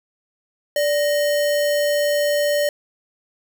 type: tone with sample-and-hold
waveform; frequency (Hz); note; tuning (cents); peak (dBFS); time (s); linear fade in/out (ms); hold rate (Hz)
sine; 584; D5; -10; -16; 0.76-2.69; 2; 2450
effects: none